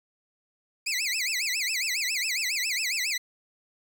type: tone with vibrato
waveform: 20% pulse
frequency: 2279 Hz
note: C#7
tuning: 47 cents sharp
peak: -21 dBFS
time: 0.86-3.18 s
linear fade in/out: 10 ms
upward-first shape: sine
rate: 7.3 Hz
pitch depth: 270 cents each way
effects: 10-bit